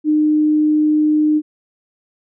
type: tone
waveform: sine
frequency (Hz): 304.4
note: D#4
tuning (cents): -38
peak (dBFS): -11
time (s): 0.04-1.42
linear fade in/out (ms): 50
effects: none